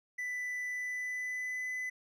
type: tone with pitch glide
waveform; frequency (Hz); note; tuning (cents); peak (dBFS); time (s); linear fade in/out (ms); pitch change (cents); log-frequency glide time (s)
triangle; 1988 to 2008; B6 to B6; +11 to +28; -33; 0.18-1.9; 10; +17; 0.67-1.68
effects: none